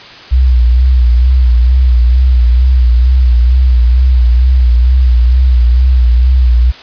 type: tone with vibrato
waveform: sine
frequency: 61.74 Hz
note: B1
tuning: in tune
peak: -4 dBFS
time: 0.31-6.72 s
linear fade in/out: 20 ms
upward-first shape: sine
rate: 2.2 Hz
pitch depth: 69 cents each way
effects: white hiss -32 dBFS RMS until 6.82 s + resampled to 11025 Hz